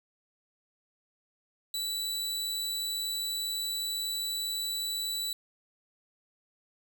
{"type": "tone", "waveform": "sawtooth", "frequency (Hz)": 3951, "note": "B7", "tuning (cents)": 0, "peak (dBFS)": -28, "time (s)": [1.74, 5.33], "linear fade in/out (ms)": 2, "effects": []}